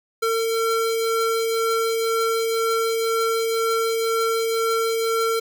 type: tone pair together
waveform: square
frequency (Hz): 453 / 1361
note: A#4 / F6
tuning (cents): -50 / -45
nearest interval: octave + perfect fifth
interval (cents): 1905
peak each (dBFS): -21 / -28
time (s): 0.22-5.4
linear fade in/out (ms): 10
effects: none